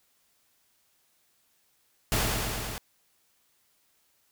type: noise with echo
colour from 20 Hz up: pink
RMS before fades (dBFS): -26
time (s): 2.12-2.23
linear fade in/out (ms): 0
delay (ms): 110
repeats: 5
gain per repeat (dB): -2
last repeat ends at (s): 2.78
effects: white hiss -69 dBFS RMS until 4.31 s